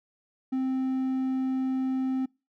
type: tone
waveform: triangle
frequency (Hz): 261.6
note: C4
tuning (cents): 0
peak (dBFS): -23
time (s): 0.52-2.26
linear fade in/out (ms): 10
effects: noise-tail reverb RT60 0.3 s tail -26 dB re dry

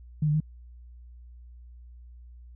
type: tone with pitch steps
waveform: sine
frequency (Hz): 152.6 / 149.5 / 154.7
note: D#3 / D3 / D#3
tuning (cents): -33 / +31 / -10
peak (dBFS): -21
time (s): 0.22-0.403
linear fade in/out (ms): 5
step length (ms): 61
effects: added 60 Hz sine -45 dBFS peak until 2.55 s

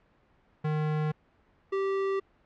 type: tone pair in turn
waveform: square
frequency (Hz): 153.3 / 389.5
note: D#3 / G4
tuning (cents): -25 / -11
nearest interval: octave + major third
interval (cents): 1614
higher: second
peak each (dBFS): -27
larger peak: neither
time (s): 0.64-1.12 / 1.72-2.2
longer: neither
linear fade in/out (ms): 10
effects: pink hiss -65 dBFS RMS until 2.45 s + low-pass 2000 Hz 12 dB/octave

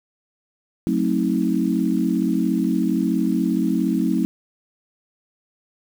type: chord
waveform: sine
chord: F# diminished seventh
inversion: none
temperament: just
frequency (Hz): 185 / 222 / 266.4 / 319.7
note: F#3 / A3 / C4 / Eb4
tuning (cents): 0 / +16 / +31 / +47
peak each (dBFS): -23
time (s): 0.87-4.25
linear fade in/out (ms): 0
effects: 7-bit

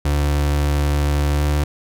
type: tone with pitch glide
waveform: 35% pulse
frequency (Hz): 72.6 to 73.61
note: D2 to D2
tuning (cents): -19 to +5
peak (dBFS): -14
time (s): 0.05-1.64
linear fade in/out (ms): 5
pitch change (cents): +24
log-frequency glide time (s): 1.29-1.46
effects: none

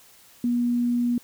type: tone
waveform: sine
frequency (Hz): 241.1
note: B3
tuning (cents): -41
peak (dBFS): -20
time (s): 0.44-1.18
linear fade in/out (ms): 2
effects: white hiss -53 dBFS RMS until 1.23 s

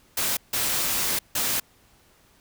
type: noise bursts at uneven times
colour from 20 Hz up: white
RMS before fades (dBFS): -25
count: 3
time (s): 0.17-0.37 / 0.53-1.19 / 1.35-1.6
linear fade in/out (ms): 5
effects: pink hiss -59 dBFS RMS until 2.4 s

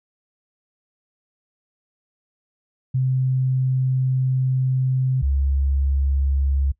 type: tone pair in turn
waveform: sine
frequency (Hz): 130 / 68.69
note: C3 / C#2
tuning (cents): -11 / -15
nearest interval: major seventh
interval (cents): 1104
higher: first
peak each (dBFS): -17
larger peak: neither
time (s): 2.94-5.22 / 5.22-6.72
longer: first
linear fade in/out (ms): 10
effects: noise-tail reverb RT60 0.1 s tail -21 dB re dry

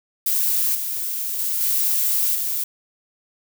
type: noise with level steps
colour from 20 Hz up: violet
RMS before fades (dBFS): -20 / -26 / -23 / -20 / -24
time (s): 0.26-2.64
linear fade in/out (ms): 5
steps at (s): 0.75 / 1.39 / 1.61 / 2.35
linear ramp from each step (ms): 2
effects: none

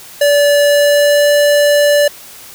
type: tone with pitch glide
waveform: square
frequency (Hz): 578 to 582.7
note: D5 to D5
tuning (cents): -28 to -14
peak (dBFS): -8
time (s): 0.21-2.08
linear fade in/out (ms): 5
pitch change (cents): +14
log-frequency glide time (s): 0.57-1.29
effects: white hiss -35 dBFS RMS until 2.54 s

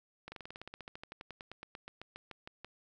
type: slowing click train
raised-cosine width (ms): 0.3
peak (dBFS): -29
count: 27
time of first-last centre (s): 0.28-2.646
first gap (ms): 40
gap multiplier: 1.06
effects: none

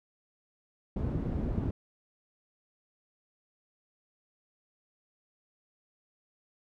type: low-pass noise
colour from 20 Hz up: white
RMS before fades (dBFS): -32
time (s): 0.96-1.71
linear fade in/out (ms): 5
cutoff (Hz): 200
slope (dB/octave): 12
effects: none

